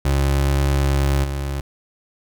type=tone with level steps; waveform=30% pulse; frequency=69.3 Hz; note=C#2; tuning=in tune; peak=-13 / -20 dBFS; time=0.05-1.61 s; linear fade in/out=5 ms; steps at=1.23 s; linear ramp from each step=20 ms; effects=none